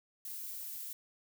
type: noise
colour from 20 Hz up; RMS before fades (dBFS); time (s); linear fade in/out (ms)
violet; -43; 0.25-0.93; 2
effects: none